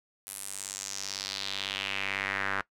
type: tone with band-pass filter sweep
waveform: square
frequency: 49 Hz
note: G1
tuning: in tune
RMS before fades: -35 dBFS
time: 0.27-2.61 s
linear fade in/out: 0 ms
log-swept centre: 11000 to 1500 Hz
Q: 2.9
effects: noise-tail reverb RT60 0.1 s tail -20 dB re dry